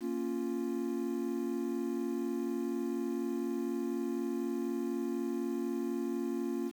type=chord; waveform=triangle; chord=Bb minor; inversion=none; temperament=equal; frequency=233.1 / 277.2 / 349.2 Hz; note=Bb3 / Db4 / F4; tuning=0 / 0 / 0 cents; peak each=-35 / -35 / -34 dBFS; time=0-6.72 s; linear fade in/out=50 ms; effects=9-bit